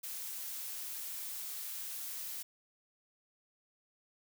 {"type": "noise", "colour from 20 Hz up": "blue", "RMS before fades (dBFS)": -42, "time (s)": [0.03, 2.43], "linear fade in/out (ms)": 10, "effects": []}